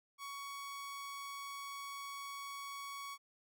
sawtooth tone, 1119 Hz, C#6, 16 cents sharp, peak -40 dBFS, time 0.18-3.18 s, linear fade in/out 50 ms, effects none

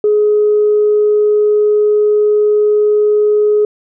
sine tone, 420.1 Hz, G#4, 20 cents sharp, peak -7 dBFS, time 0.04-3.65 s, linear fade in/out 2 ms, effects tanh soft clip ceiling -3 dBFS

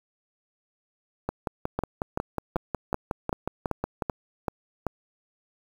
two click trains, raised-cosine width 1 ms, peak -13 / -12 dBFS, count 16 / 9, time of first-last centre 1.29-4.022 / 1.79-4.867 s, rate 5.49 / 2.6 Hz, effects 7-bit

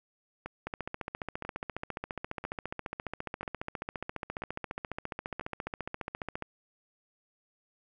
two click trains, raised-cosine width 0.5 ms, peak -23 / -20 dBFS, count 6 / 85, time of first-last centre 0.46-5.41 / 0.67-6.423 s, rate 1.01 / 14.6 Hz, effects none

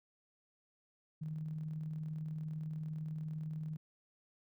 sine tone with tremolo, 155.6 Hz, D#3, in tune, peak -37 dBFS, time 1.21-3.77 s, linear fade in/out 10 ms, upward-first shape square, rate 20 Hz, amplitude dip 30%, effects none

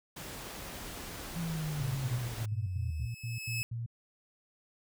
pink noise, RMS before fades -43 dBFS, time 0.16-2.46 s, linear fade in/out 10 ms
sine linear sweep, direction down, 172.2 to 71.5 Hz, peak -33 dBFS, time 1.35-3.07 s, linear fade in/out 20 ms
sine tone bursts, 116.54 Hz, A#2, in tune, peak -34 dBFS, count 9, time 1.8-3.862 s, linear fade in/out 5 ms, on 150 ms, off 89 ms
sawtooth tone with exponential growth, 2590 Hz, E7, 31 cents flat, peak -29 dBFS, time 2.48-3.63 s, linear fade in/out 0 ms, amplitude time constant 250 ms
effects none

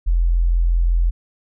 sine tone, 42.72 Hz, F1, 37 cents flat, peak -13 dBFS, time 0.06-1.11 s, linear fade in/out 20 ms, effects none

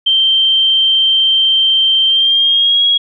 sine tone with pitch glide, 3136 to 3307 Hz, G7 to G#7, 0 to -8 cents, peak -8 dBFS, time 0.06-2.98 s, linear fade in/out 10 ms, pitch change +92 cents, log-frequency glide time 2.07-2.82 s, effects none

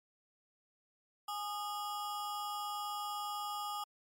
square ring-modulated tone, 1029 Hz, C6, 29 cents flat, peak -35 dBFS, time 1.28-3.84 s, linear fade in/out 5 ms, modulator 199 Hz, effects MP3 64 kbps

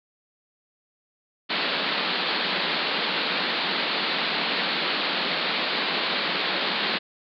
white band-pass noise, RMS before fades -26 dBFS, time 1.49-6.99 s, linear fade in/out 20 ms, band 160 to 4500 Hz, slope 96 dB/octave, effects none

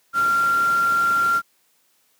sine tone in noise, 1381 Hz, F6, 20 cents flat, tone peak -16 dBFS, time 0.13-1.42 s, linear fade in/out 50 ms, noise pink, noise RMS -34 dBFS, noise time 0.13-1.42 s, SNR +15 dB, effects white hiss -63 dBFS RMS until 2.19 s + high-pass 150 Hz 12 dB/octave

